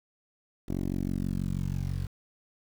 10% pulse tone with low-pass filter sweep, 46.25 Hz, F#1, in tune, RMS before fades -31 dBFS, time 0.68-2.07 s, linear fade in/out 10 ms, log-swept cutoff 390 to 110 Hz, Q 1.7, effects 8-bit

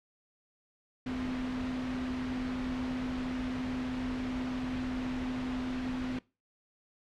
sine tone in noise, 254 Hz, B3, 49 cents sharp, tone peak -33 dBFS, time 1.06-6.19 s, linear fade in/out 5 ms, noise pink, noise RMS -40 dBFS, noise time 1.06-6.19 s, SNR +4 dB, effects noise-tail reverb RT60 0.3 s tail -22 dB re dry + low-pass 3000 Hz 12 dB/octave

